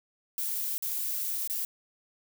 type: noise with dropouts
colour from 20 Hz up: violet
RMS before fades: -32 dBFS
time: 0.38-1.65 s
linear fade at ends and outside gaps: 0 ms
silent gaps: 0.78-0.824 / 1.475-1.498 s
effects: none